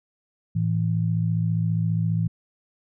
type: tone pair together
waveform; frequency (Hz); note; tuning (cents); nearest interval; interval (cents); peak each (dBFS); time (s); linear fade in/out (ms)
sine; 110 / 164.81; A2 / E3; 0 / 0; perfect fifth; 700; -23; 0.55-2.28; 10
effects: none